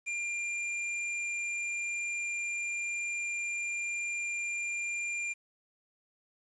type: tone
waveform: square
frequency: 2393 Hz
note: D7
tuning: 32 cents sharp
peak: -33 dBFS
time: 0.06-5.34 s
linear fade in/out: 20 ms
effects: resampled to 22050 Hz + 10-bit